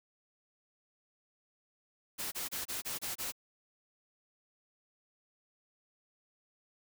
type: noise bursts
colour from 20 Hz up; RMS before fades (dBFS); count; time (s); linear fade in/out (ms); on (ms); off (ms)
white; -38; 7; 2.18-3.322; 20; 140; 27
effects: none